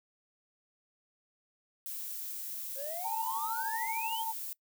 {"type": "noise", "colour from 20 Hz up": "violet", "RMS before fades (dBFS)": -40, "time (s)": [1.86, 4.53], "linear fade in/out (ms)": 0}
{"type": "exponential sweep", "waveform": "triangle", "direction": "up", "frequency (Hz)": [523.3, 3293], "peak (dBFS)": -37, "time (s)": [2.75, 4.24], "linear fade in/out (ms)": 50}
{"type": "tone with tremolo", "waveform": "sine", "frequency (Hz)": 900, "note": "A5", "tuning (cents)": 39, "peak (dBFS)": -31, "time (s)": [3.04, 4.33], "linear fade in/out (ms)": 20, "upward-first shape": "triangle", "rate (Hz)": 13, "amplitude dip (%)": 50}
{"effects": ["noise-tail reverb RT60 0.1 s tail -23 dB re dry"]}